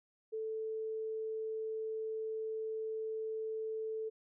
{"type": "tone", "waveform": "sine", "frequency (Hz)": 440, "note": "A4", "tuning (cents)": 0, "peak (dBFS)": -36, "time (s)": [0.32, 4.1], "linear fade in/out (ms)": 20, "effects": []}